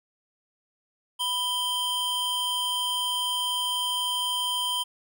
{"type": "tone pair together", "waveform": "square", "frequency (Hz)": [987.8, 3136], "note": ["B5", "G7"], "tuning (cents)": [0, 0], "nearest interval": "octave + minor sixth", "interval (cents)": 2000, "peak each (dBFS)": [-32, -27], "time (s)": [1.19, 4.84], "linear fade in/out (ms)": 20, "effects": []}